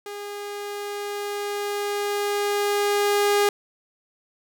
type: tone with level ramp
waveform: sawtooth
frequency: 408.9 Hz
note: G#4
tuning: 27 cents flat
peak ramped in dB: -29 to -13 dBFS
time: 0.06-3.49 s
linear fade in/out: 2 ms
effects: none